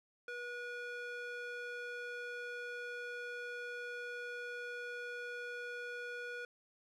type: tone with band-pass filter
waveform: square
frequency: 484.4 Hz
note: B4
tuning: 34 cents flat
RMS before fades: -44 dBFS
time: 0.28-6.45 s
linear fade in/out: 2 ms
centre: 1500 Hz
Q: 1.4
effects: none